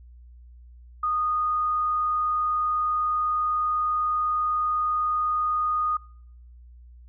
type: tone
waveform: sine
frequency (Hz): 1234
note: D#6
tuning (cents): -15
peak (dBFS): -22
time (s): 1.03-5.97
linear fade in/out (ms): 5
effects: noise-tail reverb RT60 0.7 s tail -26 dB re dry + added 60 Hz sine -45 dBFS peak until 7.08 s